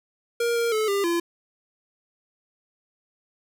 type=tone with pitch steps; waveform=square; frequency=470.5 / 466.9 / 433.4 / 399.3 / 341.3 Hz; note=A#4 / A#4 / A4 / G4 / F4; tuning=+16 / +3 / -26 / +32 / -40 cents; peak=-22 dBFS; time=0.4-1.2 s; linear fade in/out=5 ms; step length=160 ms; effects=none